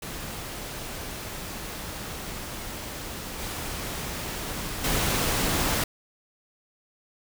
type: noise with level steps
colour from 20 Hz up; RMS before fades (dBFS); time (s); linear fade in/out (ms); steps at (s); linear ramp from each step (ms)
pink; -36 / -33 / -25; 0.02-5.84; 5; 3.39 / 4.84; 2
effects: none